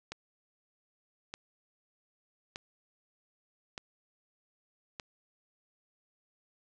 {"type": "click train", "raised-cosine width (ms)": 0.2, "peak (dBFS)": -22, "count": 5, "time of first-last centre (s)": [0.12, 4.998], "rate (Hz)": 0.82, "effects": ["resampled to 22050 Hz", "10-bit"]}